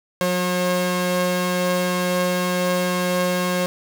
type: tone pair together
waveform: sawtooth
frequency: 180.6 / 539.8 Hz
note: F#3 / C#5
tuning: -42 / -46 cents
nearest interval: octave + perfect fifth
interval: 1896 cents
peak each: -18 dBFS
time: 0.21-3.66 s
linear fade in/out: 0 ms
effects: none